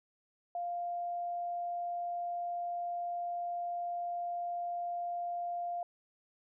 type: tone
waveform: sine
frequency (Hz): 698.5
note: F5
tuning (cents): 0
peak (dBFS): -34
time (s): 0.55-5.83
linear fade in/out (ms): 2
effects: none